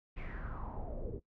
brown noise with low-pass filter sweep, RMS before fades -41 dBFS, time 0.16-1.2 s, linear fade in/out 20 ms, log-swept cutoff 2500 to 380 Hz, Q 5.3, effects noise-tail reverb RT60 0.1 s tail -18 dB re dry

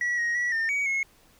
sine tone with pitch steps, 1935 / 1882 / 1938 / 1811 / 2259 / 2173 Hz, B6 / A#6 / B6 / A6 / C#7 / C#7, -36 / +16 / -33 / +49 / +32 / -35 cents, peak -21 dBFS, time 0.01-1.03 s, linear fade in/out 2 ms, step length 170 ms, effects tanh soft clip ceiling -23 dBFS + pink hiss -59 dBFS RMS until 1.39 s

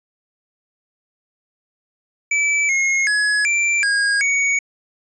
square tone with pitch steps, 2310 / 2157 / 1685 / 2352 / 1632 / 2238 Hz, D7 / C#7 / G#6 / D7 / G#6 / C#7, -29 / -48 / +25 / +2 / -31 / +16 cents, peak -16 dBFS, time 2.31-4.59 s, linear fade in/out 5 ms, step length 380 ms, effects resampled to 22050 Hz

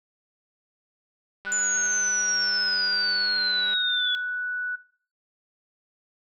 click train, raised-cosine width 0.3 ms, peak -25 dBFS, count 454, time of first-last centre 1.45-3.738 s, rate 198 Hz
sine tone, 1480 Hz, F#6, in tune, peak -27 dBFS, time 1.46-4.76 s, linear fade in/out 10 ms
sine exponential sweep, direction down, 7060 to 3391 Hz, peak -23 dBFS, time 1.52-4.15 s, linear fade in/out 0 ms
effects noise-tail reverb RT60 0.5 s tail -19 dB re dry

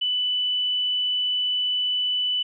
sine tone, 2985 Hz, F#7, 15 cents sharp, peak -21 dBFS, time 0.01-2.43 s, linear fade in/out 10 ms, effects none

